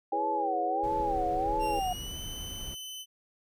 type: chord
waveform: sine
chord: C# minor seventh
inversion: first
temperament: equal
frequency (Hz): 329.6 / 415.3 / 493.9 / 554.4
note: E4 / G#4 / B4 / C#5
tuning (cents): 0 / 0 / 0 / 0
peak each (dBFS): -37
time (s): 0.12-1.8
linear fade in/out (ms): 10
type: tone with vibrato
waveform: sine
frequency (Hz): 793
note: G5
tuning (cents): +20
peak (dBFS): -28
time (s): 0.12-1.93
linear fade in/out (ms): 5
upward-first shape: sine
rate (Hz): 1.5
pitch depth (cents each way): 160
type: noise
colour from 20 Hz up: brown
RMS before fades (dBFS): -40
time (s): 0.83-2.75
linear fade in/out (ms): 10
type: tone with pitch glide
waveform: sawtooth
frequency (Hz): 2765 to 3033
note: F7 to F#7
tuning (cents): -18 to +42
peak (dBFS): -36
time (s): 1.59-3.06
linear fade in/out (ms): 50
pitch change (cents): +160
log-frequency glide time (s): 1.72-2.18
effects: none